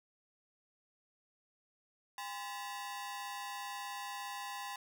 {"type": "ring-modulated tone", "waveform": "sawtooth", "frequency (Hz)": 917, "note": "A#5", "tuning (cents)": -29, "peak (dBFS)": -34, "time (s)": [2.18, 4.76], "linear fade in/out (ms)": 2, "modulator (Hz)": 109, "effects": []}